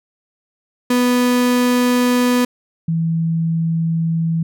35% pulse / sine tone pair in turn, 246.9 / 164.17 Hz, B3 / E3, 0 / -7 cents, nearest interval perfect fifth, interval 707 cents, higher first, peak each -11 / -15 dBFS, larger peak first, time 0.9-2.45 / 2.88-4.43 s, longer neither, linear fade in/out 5 ms, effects none

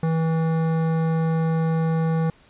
sine tone with hard clipping, 162.2 Hz, E3, 28 cents flat, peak -21 dBFS, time 0.03-2.3 s, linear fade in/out 2 ms, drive 15 dB, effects pink hiss -55 dBFS RMS until 2.49 s + resampled to 8000 Hz

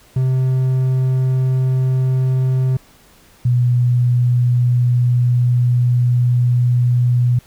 triangle / sine tone pair in turn, 129.9 / 122.61 Hz, C3 / B2, -12 / -12 cents, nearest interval minor second, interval 100 cents, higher first, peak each -11 dBFS, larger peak neither, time 0.16-2.77 / 3.45-7.39 s, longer second, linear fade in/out 5 ms, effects pink hiss -49 dBFS RMS until 7.46 s

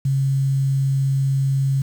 sine tone, 135.8 Hz, C#3, 35 cents flat, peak -16 dBFS, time 0.05-1.82 s, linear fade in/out 5 ms, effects 7-bit

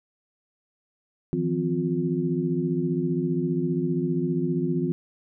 sine tone cluster, 158.1 / 173.2 / 258 / 354.3 Hz, D#3 / F3 / C4 / F4, +28 / -14 / -24 / +25 cents, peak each -28 dBFS, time 1.33-4.92 s, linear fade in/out 0 ms, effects none

